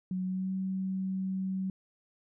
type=tone with pitch glide; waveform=sine; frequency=185 to 189.54 Hz; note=F#3 to F#3; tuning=0 to +42 cents; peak=-30 dBFS; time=0.11-1.7 s; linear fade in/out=2 ms; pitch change=+42 cents; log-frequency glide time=0.24-0.52 s; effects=none